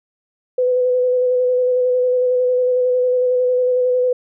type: tone with vibrato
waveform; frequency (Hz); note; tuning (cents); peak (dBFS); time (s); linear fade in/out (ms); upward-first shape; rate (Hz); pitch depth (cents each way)
sine; 501; B4; +25; -13; 0.58-4.13; 5; square; 11; 15
effects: none